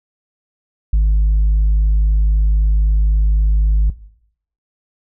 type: tone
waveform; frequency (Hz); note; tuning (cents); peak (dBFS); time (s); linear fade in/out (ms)
sine; 51.91; G#1; 0; -7; 0.93-3.9; 5
effects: noise-tail reverb RT60 0.7 s tail -19 dB re dry + tanh soft clip ceiling -9 dBFS